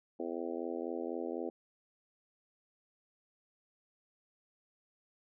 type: harmonic tone with a mistuned harmonic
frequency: 84 Hz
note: E2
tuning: 33 cents sharp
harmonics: 3 / 4 / 5 / 6 / 7 / 8 / 9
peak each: -43 / -40 / -42 / -43 / -47 / -48 / -51 dBFS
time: 0.19-1.5 s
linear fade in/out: 10 ms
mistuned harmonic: 9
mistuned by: +40 cents
effects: none